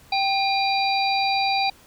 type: harmonic tone with a mistuned harmonic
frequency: 784 Hz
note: G5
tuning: in tune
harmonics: 1 / 3 / 5 / 6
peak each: -21 / -26 / -28 / -29 dBFS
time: 0.12-1.7 s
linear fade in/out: 5 ms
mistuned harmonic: 3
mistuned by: +52 cents
effects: pink hiss -52 dBFS RMS until 1.86 s